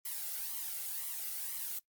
blue noise with flanger, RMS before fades -39 dBFS, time 0.05-1.79 s, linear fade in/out 5 ms, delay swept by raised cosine 0.96 to 1.48 ms, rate 2 Hz, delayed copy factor +0.85, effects noise-tail reverb RT60 0.1 s tail -22 dB re dry + Opus 24 kbps

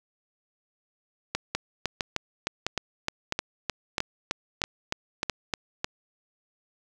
two click trains, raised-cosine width 0.2 ms, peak -9 / -9 dBFS, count 15 / 7, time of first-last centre 1.55-5.844 / 1.35-5.297 s, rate 3.26 / 1.52 Hz, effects none

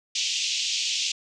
pink band-pass noise, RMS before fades -27 dBFS, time 0.15-1.12 s, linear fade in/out 5 ms, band 2600 to 6900 Hz, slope 48 dB/octave, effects none

